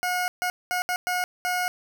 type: tone bursts at uneven times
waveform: 20% pulse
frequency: 723 Hz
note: F#5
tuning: 40 cents flat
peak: -19 dBFS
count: 6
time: 0.03-0.28 / 0.42-0.5 / 0.71-0.82 / 0.89-0.96 / 1.07-1.24 / 1.45-1.68 s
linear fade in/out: 0 ms
effects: none